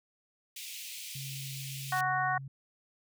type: high-pass noise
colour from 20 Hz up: pink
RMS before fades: -43 dBFS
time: 0.56-2.01 s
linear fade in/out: 5 ms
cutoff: 2300 Hz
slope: 48 dB/octave
type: tone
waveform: sine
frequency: 135.9 Hz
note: C#3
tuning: 34 cents flat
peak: -40 dBFS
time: 1.15-2.48 s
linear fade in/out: 5 ms
type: harmonic tone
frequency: 370.6 Hz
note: F#4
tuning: 3 cents sharp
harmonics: 2 / 3 / 4 / 5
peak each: -31 / -33 / -34 / -35 dBFS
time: 1.92-2.38 s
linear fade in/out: 5 ms
effects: none